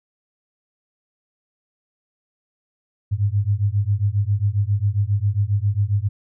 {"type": "beating tone pair", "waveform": "sine", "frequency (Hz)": [98.4, 105.8], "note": ["G2", "G#2"], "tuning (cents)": [7, 33], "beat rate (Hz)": 7.4, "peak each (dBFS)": -20, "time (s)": [3.11, 6.09], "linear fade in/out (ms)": 20, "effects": []}